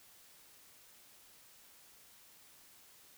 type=silence; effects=white hiss -61 dBFS RMS until 3.17 s